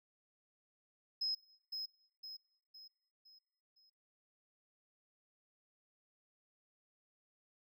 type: tone with echo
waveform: triangle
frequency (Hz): 5120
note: D#8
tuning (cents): +49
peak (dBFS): -31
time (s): 1.21-1.35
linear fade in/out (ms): 10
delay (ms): 510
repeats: 5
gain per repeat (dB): -7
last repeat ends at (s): 3.9
effects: noise-tail reverb RT60 0.8 s tail -22 dB re dry + tanh soft clip ceiling -32 dBFS